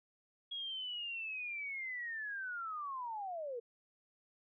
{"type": "linear sweep", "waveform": "sine", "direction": "down", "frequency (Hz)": [3322, 454.4], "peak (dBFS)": -39, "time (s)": [0.51, 3.6], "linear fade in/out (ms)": 10, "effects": []}